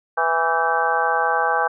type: harmonic tone with a mistuned harmonic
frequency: 164.6 Hz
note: E3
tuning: 2 cents flat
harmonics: 3 / 4 / 5 / 6 / 7 / 8 / 9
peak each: -26 / -27 / -21 / -29 / -24 / -30 / -23 dBFS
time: 0.17-1.68 s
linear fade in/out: 10 ms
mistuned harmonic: 9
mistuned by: +72 cents
effects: none